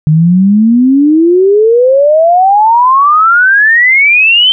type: exponential sweep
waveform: sine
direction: up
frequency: 150.2 to 3136 Hz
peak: -3 dBFS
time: 0.07-4.52 s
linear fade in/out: 0 ms
effects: none